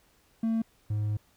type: tone pair in turn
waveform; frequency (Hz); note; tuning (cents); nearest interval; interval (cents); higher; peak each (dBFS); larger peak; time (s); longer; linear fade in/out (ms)
triangle; 225.4 / 105.49; A3 / G#2; +42 / +28; octave + minor second; 1314; first; -22 / -24; first; 0.43-0.62 / 0.9-1.17; second; 5
effects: tanh soft clip ceiling -18 dBFS + pink hiss -65 dBFS RMS until 1.36 s